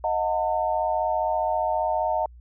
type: tone cluster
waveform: sine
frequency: 625 / 720 / 901 Hz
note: D#5 / F#5 / A5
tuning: +8 / -47 / +41 cents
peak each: -26 dBFS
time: 0.04-2.26 s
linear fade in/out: 2 ms
effects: added 60 Hz sine -44 dBFS peak until 2.4 s